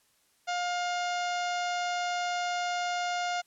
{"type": "harmonic tone", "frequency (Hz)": 709, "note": "F5", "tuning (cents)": 26, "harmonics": [1, 2, 3, 4, 5, 6, 7, 8, 9, 10], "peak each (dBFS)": [-30, -36, -40, -42, -44, -46, -47, -48, -49, -50], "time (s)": [0.47, 3.42], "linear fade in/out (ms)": 20, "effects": ["white hiss -68 dBFS RMS until 3.46 s", "low-pass 12000 Hz 12 dB/octave"]}